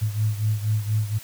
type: beating tone pair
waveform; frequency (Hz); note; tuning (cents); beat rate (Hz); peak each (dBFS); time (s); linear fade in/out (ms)
sine; 106.2 / 110.4; G#2 / A2; +39 / +6; 4.2; -22 / -26; 0.01-1.19; 20
effects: white hiss -43 dBFS RMS until 1.23 s

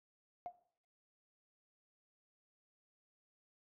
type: tone with exponential decay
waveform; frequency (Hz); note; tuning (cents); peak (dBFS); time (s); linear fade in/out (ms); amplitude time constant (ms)
sine; 708; F5; +23; -36; 0.46-0.55; 0; 19
effects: noise-tail reverb RT60 0.6 s tail -17 dB re dry + tanh soft clip ceiling -35 dBFS

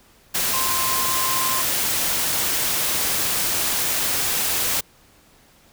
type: tone in noise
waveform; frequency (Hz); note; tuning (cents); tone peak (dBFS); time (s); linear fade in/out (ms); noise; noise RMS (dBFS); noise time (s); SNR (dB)
sine; 1046.5; C6; 0; -25; 0.53-1.62; 10; white; -22; 0.34-4.81; -6
effects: pink hiss -54 dBFS RMS until 5.72 s

